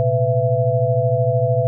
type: tone cluster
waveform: sine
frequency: 115.3 / 128.5 / 501 / 667 Hz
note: A#2 / C3 / B4 / E5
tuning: -19 / -31 / +25 / +20 cents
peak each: -20 dBFS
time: 0-1.67 s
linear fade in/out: 0 ms
effects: none